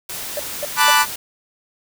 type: noise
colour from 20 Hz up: white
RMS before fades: -29 dBFS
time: 0.09-1.16 s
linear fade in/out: 5 ms
type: tone bursts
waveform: triangle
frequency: 587.3 Hz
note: D5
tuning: in tune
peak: -19 dBFS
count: 3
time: 0.37-0.905 s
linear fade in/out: 2 ms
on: 25 ms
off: 230 ms
type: chord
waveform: sawtooth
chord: B minor seventh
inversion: third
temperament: equal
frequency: 880 / 987.8 / 1174.7 / 1480 Hz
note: A5 / B5 / D6 / F#6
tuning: 0 / 0 / 0 / 0 cents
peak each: -14 dBFS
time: 0.76-1.06 s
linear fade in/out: 50 ms
effects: none